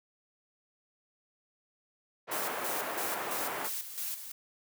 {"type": "band-pass noise", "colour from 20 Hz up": "pink", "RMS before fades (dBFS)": -37, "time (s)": [2.27, 3.7], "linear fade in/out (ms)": 50, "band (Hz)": [490, 1800], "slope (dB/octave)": 12}
{"type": "noise with tremolo", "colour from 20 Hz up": "blue", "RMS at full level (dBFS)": -36, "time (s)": [2.31, 4.32], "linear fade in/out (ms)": 10, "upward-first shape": "square", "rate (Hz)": 3, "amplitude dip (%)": 60}
{"effects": []}